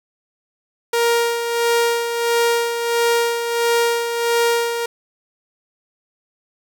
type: tone with tremolo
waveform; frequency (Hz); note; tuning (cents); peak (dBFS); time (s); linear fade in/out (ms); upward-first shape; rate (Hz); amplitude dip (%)
sawtooth; 468.9; A#4; +10; -10; 0.93-4.86; 5; sine; 1.5; 55
effects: none